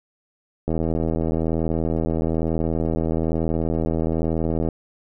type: click train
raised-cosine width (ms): 2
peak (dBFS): -10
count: 326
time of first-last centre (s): 0.68-4.687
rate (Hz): 81.1
effects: none